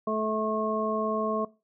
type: harmonic tone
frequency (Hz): 217.1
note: A3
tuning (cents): -23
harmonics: 1 / 2 / 3 / 5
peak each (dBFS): -31 / -31 / -31 / -31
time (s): 0.07-1.45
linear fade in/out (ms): 5
effects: noise-tail reverb RT60 0.3 s tail -21 dB re dry